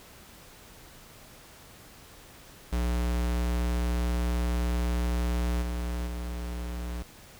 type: tone with level steps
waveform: square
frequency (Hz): 60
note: B1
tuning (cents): -49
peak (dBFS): -26 / -30 / -33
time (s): 2.72-7.03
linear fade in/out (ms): 10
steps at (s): 5.61 / 6.06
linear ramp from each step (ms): 20
effects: pink hiss -51 dBFS RMS until 7.39 s

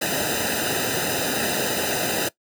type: noise with comb filter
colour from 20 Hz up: pink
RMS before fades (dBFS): -24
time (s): 0.01-2.29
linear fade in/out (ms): 10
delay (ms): 0.9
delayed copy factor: -0.9
effects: noise-tail reverb RT60 0.1 s tail -19 dB re dry + high-pass 100 Hz 12 dB/octave

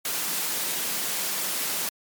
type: high-pass noise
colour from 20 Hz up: white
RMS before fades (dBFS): -28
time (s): 0.05-1.89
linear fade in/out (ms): 2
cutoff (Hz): 140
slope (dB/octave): 48
effects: MP3 96 kbps

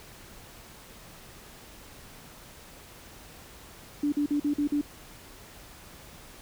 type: tone bursts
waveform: sine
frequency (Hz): 291.5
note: D4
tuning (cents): -13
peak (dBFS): -23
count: 6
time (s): 4.03-4.813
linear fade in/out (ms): 5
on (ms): 93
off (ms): 45
effects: pink hiss -49 dBFS RMS until 6.41 s

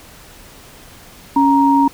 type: tone pair together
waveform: sine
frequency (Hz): 277.2 / 937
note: C#4 / A#5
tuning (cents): 0 / +9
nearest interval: octave + major sixth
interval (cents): 2109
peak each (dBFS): -12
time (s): 1.36-1.88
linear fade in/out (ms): 5
effects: pink hiss -41 dBFS RMS until 1.93 s

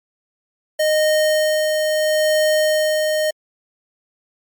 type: tone with tremolo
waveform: square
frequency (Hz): 617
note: D#5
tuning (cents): -15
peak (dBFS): -14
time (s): 0.79-3.31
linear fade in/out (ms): 10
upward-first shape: sine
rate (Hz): 0.75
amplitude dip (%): 30
effects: MP3 96 kbps

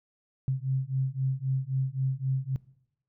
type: beating tone pair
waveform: sine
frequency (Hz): 130.81 / 134.61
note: C3 / C3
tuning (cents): 0 / +50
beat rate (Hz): 3.8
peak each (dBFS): -29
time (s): 0.48-2.56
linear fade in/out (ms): 0
effects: noise-tail reverb RT60 0.8 s tail -21 dB re dry

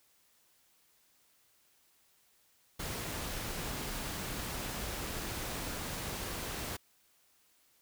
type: noise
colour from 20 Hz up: pink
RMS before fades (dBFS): -39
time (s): 2.79-6.77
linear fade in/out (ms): 10
effects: white hiss -69 dBFS RMS until 7.81 s

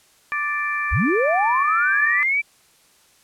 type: harmonic tone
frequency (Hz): 587.3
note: D5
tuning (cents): 0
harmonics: 2 / 3 / 4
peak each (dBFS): -26 / -24 / -27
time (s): 0.32-2.23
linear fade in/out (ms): 0
type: linear sweep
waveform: sine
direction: up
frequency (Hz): 38.6 to 2349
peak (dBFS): -17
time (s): 0.91-2.42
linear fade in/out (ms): 20
effects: white hiss -56 dBFS RMS until 3.23 s + low-pass 11000 Hz 12 dB/octave

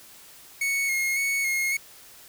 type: tone with vibrato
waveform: 45% pulse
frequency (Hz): 2184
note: C#7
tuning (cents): -26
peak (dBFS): -23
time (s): 0.61-1.77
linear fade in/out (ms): 5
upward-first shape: square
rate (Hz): 1.8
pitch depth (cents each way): 25
effects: white hiss -49 dBFS RMS until 2.28 s

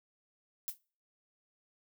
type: noise with exponential decay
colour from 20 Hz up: violet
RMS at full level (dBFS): -33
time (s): 0.68-0.78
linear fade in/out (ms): 0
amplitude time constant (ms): 21
effects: noise-tail reverb RT60 0.4 s tail -24 dB re dry

